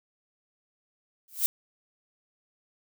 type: noise with exponential growth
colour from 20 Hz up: violet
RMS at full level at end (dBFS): -20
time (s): 1.28-1.46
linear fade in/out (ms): 0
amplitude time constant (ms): 37
effects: none